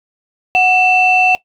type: tone pair together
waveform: sine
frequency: 740 / 2671 Hz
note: F#5 / E7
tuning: 0 / +22 cents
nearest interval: octave + minor seventh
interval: 2222 cents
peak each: -10 dBFS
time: 0.55-1.35 s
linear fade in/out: 0 ms
effects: noise-tail reverb RT60 0.1 s tail -19 dB re dry + tanh soft clip ceiling -1 dBFS